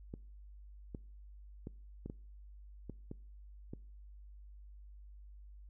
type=clicks; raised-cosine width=3 ms; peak=-30 dBFS; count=8; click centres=0.139 / 0.948 / 1.671 / 2.06 / 2.099 / 2.897 / 3.114 / 3.735 s; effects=noise-tail reverb RT60 0.5 s tail -24 dB re dry + added 50 Hz sine -51 dBFS peak until 5.69 s